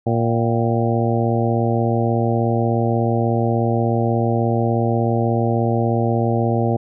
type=harmonic tone with a mistuned harmonic; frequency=116.54 Hz; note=A#2; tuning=in tune; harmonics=1 / 2 / 3 / 4 / 5 / 6 / 7; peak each=-19 / -22 / -24 / -25 / -26 / -27 / -27 dBFS; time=0.06-6.77 s; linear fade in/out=10 ms; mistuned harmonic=7; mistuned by=-66 cents; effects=none